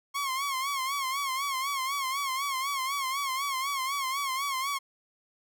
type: tone with vibrato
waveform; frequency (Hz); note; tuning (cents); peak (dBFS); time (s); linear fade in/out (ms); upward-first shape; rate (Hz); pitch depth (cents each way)
sawtooth; 1087; C#6; -34; -25; 0.14-4.79; 20; sine; 4; 88
effects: none